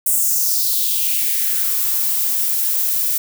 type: noise with high-pass filter sweep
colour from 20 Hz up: violet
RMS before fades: -18 dBFS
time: 0.06-3.18 s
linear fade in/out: 5 ms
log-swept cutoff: 8900 to 220 Hz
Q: 2.9
effects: none